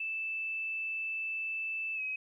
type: tone with pitch glide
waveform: sine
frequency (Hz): 2638 to 2542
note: E7 to D#7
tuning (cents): +1 to +36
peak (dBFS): -33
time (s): 0-2.16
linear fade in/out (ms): 5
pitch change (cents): -65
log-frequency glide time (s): 1.95-2.01
effects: 12-bit